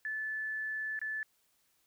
sine tone with dropouts, 1741 Hz, A6, 19 cents flat, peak -34 dBFS, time 0.05-1.23 s, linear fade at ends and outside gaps 1 ms, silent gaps 0.991-1.015 s, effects white hiss -73 dBFS RMS until 1.86 s

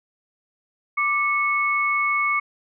sine tone pair together, 1174.7 / 2200 Hz, D6 / C#7, 0 / -14 cents, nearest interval major seventh, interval 1086 cents, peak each -22 / -21 dBFS, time 0.97-2.4 s, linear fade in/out 10 ms, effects none

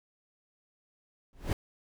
brown noise with exponential growth, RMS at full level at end -23 dBFS, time 1.33-1.53 s, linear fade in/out 1 ms, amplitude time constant 42 ms, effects none

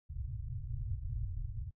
white low-pass noise, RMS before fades -39 dBFS, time 0.09-1.71 s, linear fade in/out 10 ms, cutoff 130 Hz, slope 96 dB/octave, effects noise-tail reverb RT60 0.1 s tail -26 dB re dry

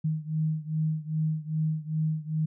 sine beating tone pair, 155.56 / 158.06 Hz, D#3 / D#3, 0 / +28 cents, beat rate 2.5 Hz, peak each -28 / -30 dBFS, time 0.04-2.46 s, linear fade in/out 10 ms, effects none

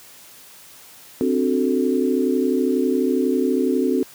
sine chord, D dominant seventh, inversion third, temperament equal, 261.6 / 293.7 / 370 / 440 Hz, C4 / D4 / F#4 / A4, 0 / 0 / 0 / 0 cents, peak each -20 / -25 / -22 / -24 dBFS, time 1.21-4.03 s, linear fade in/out 0 ms, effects white hiss -45 dBFS RMS until 4.14 s + high-pass 80 Hz 12 dB/octave

